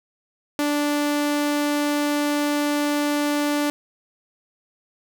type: tone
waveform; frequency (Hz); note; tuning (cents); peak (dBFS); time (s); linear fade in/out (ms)
sawtooth; 292.7; D4; -6; -16; 0.59-3.7; 0
effects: none